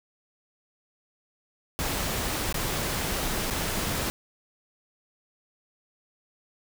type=noise with dropouts; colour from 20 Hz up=pink; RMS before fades=-29 dBFS; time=1.79-4.1 s; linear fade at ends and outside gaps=0 ms; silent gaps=2.526-2.543 / 3.501-3.507 s; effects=none